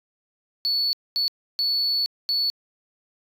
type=tone bursts at uneven times; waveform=triangle; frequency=4435 Hz; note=C#8; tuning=in tune; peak=-18 dBFS; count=4; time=0.65-0.93 / 1.16-1.28 / 1.59-2.06 / 2.29-2.5 s; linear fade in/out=0 ms; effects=tanh soft clip ceiling -16 dBFS